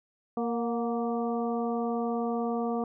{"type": "harmonic tone with a mistuned harmonic", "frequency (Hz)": 233.1, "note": "A#3", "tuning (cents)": 0, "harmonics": [1, 2, 3, 4, 5], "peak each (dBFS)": [-30, -32, -34, -43, -40], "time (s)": [0.37, 2.84], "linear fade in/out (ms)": 2, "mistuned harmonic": 3, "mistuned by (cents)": 40, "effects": []}